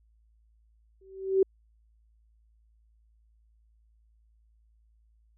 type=tone with exponential growth; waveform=sine; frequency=383.8 Hz; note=G4; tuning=37 cents flat; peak=-16 dBFS; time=1.01-1.43 s; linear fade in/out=5 ms; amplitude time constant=90 ms; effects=added 55 Hz sine -61 dBFS peak until 5.37 s